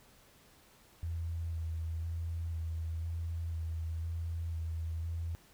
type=tone with vibrato; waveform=sine; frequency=82.41 Hz; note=E2; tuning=in tune; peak=-34 dBFS; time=1.03-5.35 s; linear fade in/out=0 ms; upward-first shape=square; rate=1 Hz; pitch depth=19 cents each way; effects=pink hiss -62 dBFS RMS until 5.53 s